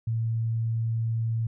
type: tone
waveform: sine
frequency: 113.7 Hz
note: A#2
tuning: 43 cents flat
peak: -24 dBFS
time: 0.07-1.47 s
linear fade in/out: 5 ms
effects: none